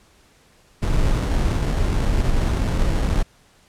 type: noise with sample-and-hold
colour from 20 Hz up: brown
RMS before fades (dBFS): -19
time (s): 0.82-3.23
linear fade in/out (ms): 10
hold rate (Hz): 2450
effects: pink hiss -55 dBFS RMS until 3.68 s + low-pass 10000 Hz 12 dB/octave